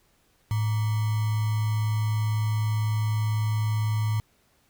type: tone with sample-and-hold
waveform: sine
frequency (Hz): 108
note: A2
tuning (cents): -32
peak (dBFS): -22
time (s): 0.51-4.2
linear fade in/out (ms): 0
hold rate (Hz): 1050
effects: pink hiss -65 dBFS RMS until 4.69 s